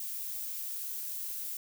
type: noise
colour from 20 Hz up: violet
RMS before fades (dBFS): -38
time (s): 0-1.57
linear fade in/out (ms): 2
effects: none